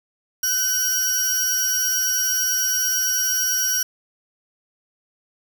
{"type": "tone pair together", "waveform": "sawtooth", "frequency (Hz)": [1509, 5697], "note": ["F#6", "F8"], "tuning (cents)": [34, 34], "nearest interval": "octave + major seventh", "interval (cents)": 2300, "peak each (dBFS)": [-24, -17], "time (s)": [0.43, 3.83], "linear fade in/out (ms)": 5, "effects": ["7-bit"]}